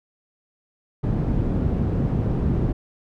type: low-pass noise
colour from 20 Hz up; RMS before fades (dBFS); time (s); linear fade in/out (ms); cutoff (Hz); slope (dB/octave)
white; -22; 1.03-2.73; 10; 190; 12
effects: none